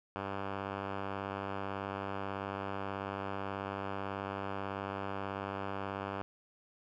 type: tone with low-pass filter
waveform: 5% pulse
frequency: 98.3 Hz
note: G2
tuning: 5 cents sharp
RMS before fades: -39 dBFS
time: 0.16-6.22 s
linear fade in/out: 0 ms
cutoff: 1900 Hz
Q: 1.5
effects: none